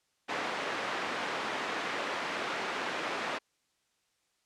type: band-pass noise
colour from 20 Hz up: white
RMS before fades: -35 dBFS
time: 0.28-3.39 s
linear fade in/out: 20 ms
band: 270 to 1900 Hz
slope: 12 dB/octave
effects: white hiss -75 dBFS RMS until 4.45 s + low-pass 8000 Hz 12 dB/octave